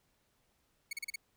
sawtooth tone bursts, 2217 Hz, C#7, in tune, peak -33 dBFS, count 5, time 0.91-1.159 s, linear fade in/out 5 ms, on 21 ms, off 36 ms, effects pink hiss -75 dBFS RMS until 1.36 s

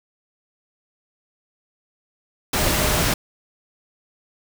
sine tone in noise, 610 Hz, D#5, 34 cents flat, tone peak -30 dBFS, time 2.58-3.01 s, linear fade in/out 5 ms, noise pink, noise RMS -20 dBFS, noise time 2.53-3.14 s, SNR -13 dB, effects none

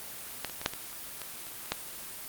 clicks, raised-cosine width 0.2 ms, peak -14 / -22 / -20 / -8 / -20 / -26 / -20 / -26 / -27 / -9 dBFS, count 10, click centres 0.447 / 0.497 / 0.615 / 0.661 / 0.736 / 0.929 / 1.217 / 1.468 / 1.658 / 1.72 s, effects white hiss -42 dBFS RMS until 2.28 s + Opus 24 kbps

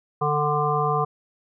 harmonic tone, 148.4 Hz, D3, 18 cents sharp, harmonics 1 / 3 / 5 / 7 / 8, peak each -26 / -26 / -26 / -26 / -26 dBFS, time 0.21-1.05 s, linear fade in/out 10 ms, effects none

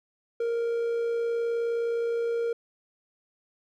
triangle tone with amplitude modulation, 466.2 Hz, A#4, in tune, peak -22 dBFS, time 0.4-2.53 s, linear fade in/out 5 ms, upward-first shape sine, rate 59.3 Hz, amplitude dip 25%, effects none

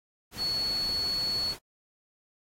sine tone in noise, 4395 Hz, C#8, 16 cents flat, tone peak -27 dBFS, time 0.37-1.55 s, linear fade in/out 50 ms, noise pink, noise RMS -42 dBFS, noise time 0.31-1.59 s, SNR +12 dB, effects AAC 48 kbps

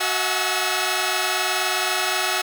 10% pulse tone cluster, 372.6 / 643 / 726 / 849 / 1310 Hz, F#4 / E5 / F#5 / G#5 / E6, +12 / -43 / -33 / +38 / -11 cents, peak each -19 dBFS, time 0-2.42 s, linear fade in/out 10 ms, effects none

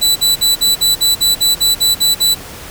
sawtooth tone bursts, 3970 Hz, B7, 8 cents sharp, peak -6 dBFS, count 12, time 0.01-2.349 s, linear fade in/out 20 ms, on 150 ms, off 49 ms, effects pink hiss -31 dBFS RMS until 2.7 s

